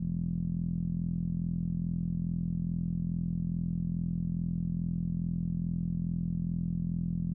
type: tone with low-pass filter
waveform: 10% pulse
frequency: 42.37 Hz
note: E1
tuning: 48 cents sharp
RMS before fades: -32 dBFS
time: 0-7.34 s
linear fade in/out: 10 ms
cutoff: 180 Hz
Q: 4.8
effects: none